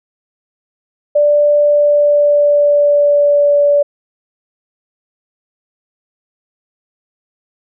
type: tone with pitch glide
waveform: sine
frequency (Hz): 587.3 to 577.5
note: D5 to D5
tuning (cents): 0 to -29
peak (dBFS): -7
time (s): 1.15-3.83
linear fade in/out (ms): 10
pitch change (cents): -29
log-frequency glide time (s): 1.56-3.63
effects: none